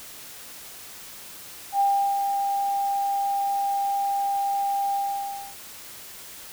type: tone with ADSR envelope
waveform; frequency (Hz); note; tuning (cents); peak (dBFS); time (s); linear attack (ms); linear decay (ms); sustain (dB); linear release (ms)
sine; 797; G5; +28; -17; 1.72-5.56; 77; 370; -5; 620
effects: white hiss -42 dBFS RMS until 6.52 s